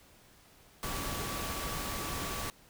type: tone in noise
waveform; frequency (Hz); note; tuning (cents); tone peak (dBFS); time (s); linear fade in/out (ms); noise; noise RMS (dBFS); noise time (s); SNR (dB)
sine; 1146; D6; -43; -43; 0.83-2.5; 0; pink; -37; 0.83-2.5; -9
effects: pink hiss -60 dBFS RMS until 2.69 s